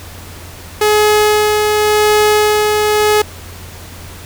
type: tone with tremolo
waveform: sawtooth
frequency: 422.8 Hz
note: G#4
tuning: 31 cents sharp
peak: -4 dBFS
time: 0.81-3.22 s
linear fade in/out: 5 ms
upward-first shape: sine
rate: 0.9 Hz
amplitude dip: 30%
effects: added 87 Hz sine -33 dBFS peak until 4.25 s + pink hiss -34 dBFS RMS until 4.25 s